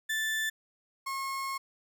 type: tone pair in turn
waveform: 35% pulse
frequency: 1760 / 1083.7 Hz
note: A6 / C#6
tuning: 0 / -40 cents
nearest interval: minor sixth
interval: 840 cents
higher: first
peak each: -27 / -31 dBFS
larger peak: first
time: 0.09-0.5 / 1.06-1.58 s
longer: second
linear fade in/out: 10 ms
effects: none